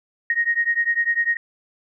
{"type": "beating tone pair", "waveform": "sine", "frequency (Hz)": [1864.7, 1874.7], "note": ["A#6", "A#6"], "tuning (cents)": [0, 9], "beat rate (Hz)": 10, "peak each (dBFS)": [-21, -21], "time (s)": [0.3, 1.37], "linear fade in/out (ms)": 2, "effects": []}